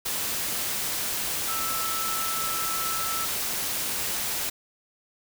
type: tone in noise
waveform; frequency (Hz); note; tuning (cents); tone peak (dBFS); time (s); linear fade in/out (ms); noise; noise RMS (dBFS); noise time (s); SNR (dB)
sine; 1318.5; E6; 0; -31; 1.48-3.26; 10; white; -29; 0.05-4.5; -5
effects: none